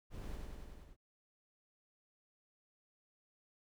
brown noise with echo, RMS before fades -45 dBFS, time 0.1-0.39 s, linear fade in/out 50 ms, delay 96 ms, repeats 6, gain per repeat -2 dB, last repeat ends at 0.966 s, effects none

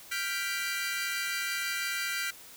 sawtooth chord, G dominant seventh, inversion third, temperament equal, 1396.9 / 1568 / 1975.5 / 2349 Hz, F6 / G6 / B6 / D7, 0 / 0 / 0 / 0 cents, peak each -33 dBFS, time 0.11-2.31 s, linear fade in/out 10 ms, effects white hiss -50 dBFS RMS until 2.56 s

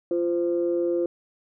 sine tone pair together, 345.7 / 518 Hz, F4 / C5, -18 / -17 cents, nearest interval perfect fifth, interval 701 cents, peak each -22 / -26 dBFS, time 0.11-1.06 s, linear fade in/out 2 ms, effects tanh soft clip ceiling -14 dBFS

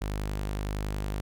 sawtooth tone, 50.8 Hz, G#1, 38 cents flat, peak -26 dBFS, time 0.01-1.21 s, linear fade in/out 10 ms, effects none

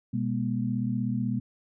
sine tone cluster, 123.8 / 205 / 241.1 Hz, B2 / G#3 / B3, +5 / -22 / -41 cents, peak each -30 dBFS, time 0.13-1.4 s, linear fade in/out 10 ms, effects none

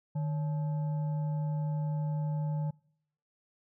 sine tone with frequency modulation, 152 Hz, D#3, 40 cents flat, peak -29 dBFS, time 0.15-2.71 s, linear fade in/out 10 ms, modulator 713 Hz, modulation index 0.26, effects noise-tail reverb RT60 0.7 s tail -25 dB re dry

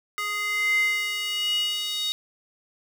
square tone with high-pass filter sweep, 415.3 Hz, G#4, in tune, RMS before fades -26 dBFS, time 0.18-2.12 s, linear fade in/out 0 ms, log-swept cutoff 1600 to 3700 Hz, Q 8.5, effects none

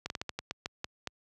slowing click train, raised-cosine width 0.2 ms, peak -17 dBFS, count 10, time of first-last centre 0.06-1.073 s, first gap 41 ms, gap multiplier 1.24, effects high-pass 60 Hz 12 dB/octave

